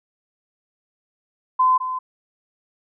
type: tone with echo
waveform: sine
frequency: 1024 Hz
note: C6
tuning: 38 cents flat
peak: -13 dBFS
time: 1.59-1.78 s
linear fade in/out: 10 ms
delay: 210 ms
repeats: 1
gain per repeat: -10 dB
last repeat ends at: 1.99 s
effects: none